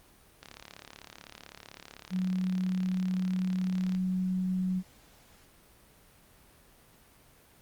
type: click train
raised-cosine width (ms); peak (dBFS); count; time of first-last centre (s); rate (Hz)
0.2; -27; 127; 0.43-3.95; 35.8
type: tone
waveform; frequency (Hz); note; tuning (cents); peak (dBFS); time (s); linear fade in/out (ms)
sine; 185; F#3; 0; -27; 2.1-4.83; 50
effects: pink hiss -59 dBFS RMS until 7.61 s + Opus 32 kbps